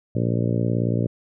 harmonic tone, 58.27 Hz, A#1, in tune, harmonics 2 / 3 / 4 / 5 / 6 / 7 / 8 / 9 / 10, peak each -22 / -26 / -28 / -30 / -32 / -33 / -34 / -35 / -36 dBFS, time 0.15-1.07 s, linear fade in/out 5 ms, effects none

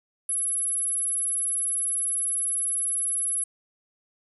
sine tone, 10810 Hz, E9, 42 cents sharp, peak -22 dBFS, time 0.29-3.44 s, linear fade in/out 5 ms, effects tanh soft clip ceiling -22 dBFS

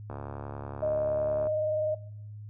click train, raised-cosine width 1 ms, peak -25 dBFS, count 98, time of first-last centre 0.1-1.47 s, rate 70.8 Hz
sine tone with vibrato, 617 Hz, D#5, 15 cents flat, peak -25 dBFS, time 0.82-1.95 s, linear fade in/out 10 ms, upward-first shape square, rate 20 Hz, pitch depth 17 cents each way
effects noise-tail reverb RT60 0.7 s tail -21 dB re dry + added 105 Hz sine -40 dBFS peak until 2.49 s

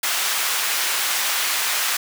pink high-pass noise, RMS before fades -22 dBFS, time 0.03-1.97 s, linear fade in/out 5 ms, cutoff 1300 Hz, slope 12 dB/octave, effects none

